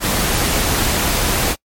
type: noise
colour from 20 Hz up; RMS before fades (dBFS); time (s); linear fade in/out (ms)
pink; -17; 0-1.56; 50
effects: noise-tail reverb RT60 0.1 s tail -26 dB re dry + MP3 64 kbps